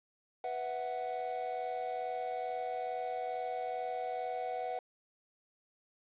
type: chord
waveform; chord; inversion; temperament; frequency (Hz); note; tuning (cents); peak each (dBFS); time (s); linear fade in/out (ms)
triangle; B suspended fourth; none; just; 493.9 / 658.5 / 740.8; B4 / E5 / F#5; 0 / -2 / +2; -39 / -40 / -35; 0.44-4.79; 2
effects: resampled to 8000 Hz + 10-bit